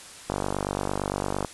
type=click train; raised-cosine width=1 ms; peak=-12 dBFS; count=57; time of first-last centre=0.3-1.448 s; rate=48.8 Hz; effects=white hiss -44 dBFS RMS until 1.53 s + resampled to 24000 Hz